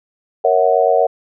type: chord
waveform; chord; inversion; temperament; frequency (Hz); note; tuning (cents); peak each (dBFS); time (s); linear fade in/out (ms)
sine; F# dominant seventh; first; equal with one note detuned; 466.2 / 554.4 / 651.7 / 740; A#4 / C#5 / E5 / F#5; 0 / 0 / -20 / 0; -16; 0.44-1.07; 10
effects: none